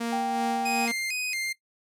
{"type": "tone with tremolo", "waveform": "sawtooth", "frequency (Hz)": 233.1, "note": "A#3", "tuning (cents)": 0, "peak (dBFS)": -23, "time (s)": [0, 0.92], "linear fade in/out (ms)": 10, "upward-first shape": "sine", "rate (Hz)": 2.7, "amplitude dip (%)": 40}
{"type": "tone", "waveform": "sine", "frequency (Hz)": 784, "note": "G5", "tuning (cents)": 0, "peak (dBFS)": -26, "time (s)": [0.12, 0.86], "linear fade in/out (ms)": 10}
{"type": "tone with vibrato", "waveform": "sawtooth", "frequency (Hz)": 2293, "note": "D7", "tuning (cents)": -42, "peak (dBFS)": -25, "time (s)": [0.65, 1.53], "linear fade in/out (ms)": 10, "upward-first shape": "square", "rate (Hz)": 2.2, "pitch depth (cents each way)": 150}
{"effects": ["noise-tail reverb RT60 0.1 s tail -17 dB re dry", "low-pass 12000 Hz 12 dB/octave"]}